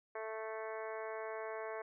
harmonic tone, 220 Hz, A3, in tune, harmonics 2 / 3 / 4 / 5 / 6 / 7 / 8 / 9 / 10, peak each -44 / -45 / -50 / -49 / -57 / -53 / -54 / -56 / -56 dBFS, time 0.15-1.82 s, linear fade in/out 5 ms, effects none

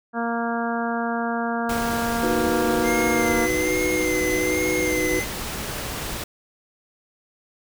harmonic tone, 233.1 Hz, A#3, in tune, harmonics 1 / 2 / 3 / 4 / 5 / 6 / 7, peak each -26 / -31 / -28 / -32 / -34 / -32 / -34 dBFS, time 0.13-3.49 s, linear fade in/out 50 ms
pink noise, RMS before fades -30 dBFS, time 1.69-6.24 s, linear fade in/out 5 ms
sine chord, B major, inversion first, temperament equal, 311.1 / 370 / 493.9 Hz, D#4 / F#4 / B4, 0 / 0 / 0 cents, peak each -26 dBFS, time 2.23-5.2 s, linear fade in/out 5 ms
square tone with vibrato, 2089 Hz, C7, 3 cents flat, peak -26 dBFS, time 2.83-5.26 s, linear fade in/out 50 ms, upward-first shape sine, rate 1.2 Hz, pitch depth 47 cents each way
effects none

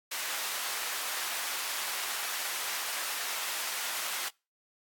pink high-pass noise, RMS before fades -35 dBFS, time 0.11-4.29 s, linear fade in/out 10 ms, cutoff 1100 Hz, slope 12 dB/octave, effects noise-tail reverb RT60 0.3 s tail -26 dB re dry + AAC 64 kbps

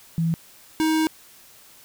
sine / square tone pair in turn, 164.81 / 316 Hz, E3 / D#4, 0 / +27 cents, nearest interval major seventh, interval 1127 cents, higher second, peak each -19 dBFS, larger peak neither, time 0.18-0.34 / 0.8-1.07 s, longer second, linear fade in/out 0 ms, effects white hiss -50 dBFS RMS until 1.84 s

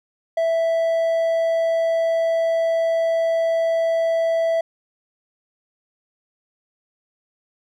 triangle tone, 659.3 Hz, E5, in tune, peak -15 dBFS, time 0.37-4.61 s, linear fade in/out 5 ms, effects none

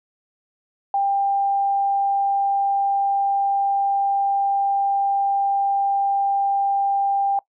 sine tone, 794 Hz, G5, 22 cents sharp, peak -17 dBFS, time 0.94-7.39 s, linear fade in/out 2 ms, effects noise-tail reverb RT60 0.1 s tail -21 dB re dry

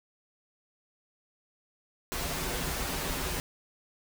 pink noise with comb filter, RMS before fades -33 dBFS, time 2.12-3.4 s, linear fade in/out 0 ms, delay 9.4 ms, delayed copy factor -0.8, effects none

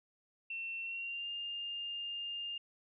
sine tone with pitch glide, 2700 to 2811 Hz, E7 to F7, +41 to +11 cents, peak -38 dBFS, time 0.5-2.58 s, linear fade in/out 5 ms, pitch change +70 cents, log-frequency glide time 0.8-1.29 s, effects none

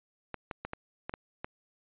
clicks, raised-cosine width 0.5 ms, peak -21 dBFS, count 7, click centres 0.343 / 0.512 / 0.65 / 0.734 / 1.095 / 1.139 / 1.445 s, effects resampled to 8000 Hz

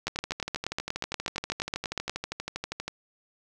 two click trains, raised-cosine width 0.2 ms, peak -11 / -15 dBFS, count 18 / 36, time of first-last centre 0.07-2.096 / 0.08-2.88 s, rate 8.39 / 12.5 Hz, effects none

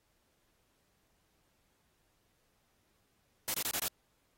white noise bursts, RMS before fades -34 dBFS, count 5, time 3.48-3.88 s, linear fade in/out 0 ms, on 60 ms, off 25 ms, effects pink hiss -75 dBFS RMS until 4.37 s + AAC 48 kbps

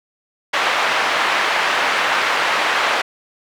pink band-pass noise, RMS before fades -18 dBFS, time 0.53-3.02 s, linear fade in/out 10 ms, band 870 to 2600 Hz, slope 12 dB/octave, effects none

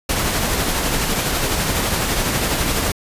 pink noise with tremolo, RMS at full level -18 dBFS, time 0.09-2.92 s, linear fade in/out 5 ms, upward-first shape triangle, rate 12 Hz, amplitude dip 35%, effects resampled to 32000 Hz

